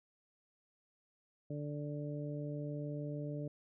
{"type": "harmonic tone", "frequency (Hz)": 146.83, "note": "D3", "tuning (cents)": 0, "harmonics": [1, 2, 3, 4], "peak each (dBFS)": [-40, -44, -48, -47], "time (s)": [1.5, 3.48], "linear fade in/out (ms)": 5, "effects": []}